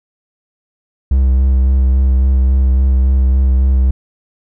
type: tone with vibrato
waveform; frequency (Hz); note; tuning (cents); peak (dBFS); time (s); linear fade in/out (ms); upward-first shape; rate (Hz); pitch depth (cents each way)
triangle; 65.41; C2; 0; -6; 1.11-3.91; 5; sine; 3.6; 24
effects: none